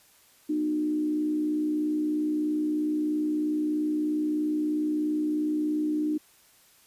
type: tone with frequency modulation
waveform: sine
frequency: 303.6 Hz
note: D#4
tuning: 42 cents flat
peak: -24 dBFS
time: 0.49-6.18 s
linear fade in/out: 10 ms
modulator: 63.1 Hz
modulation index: 0.4
effects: white hiss -59 dBFS RMS until 6.86 s + resampled to 32000 Hz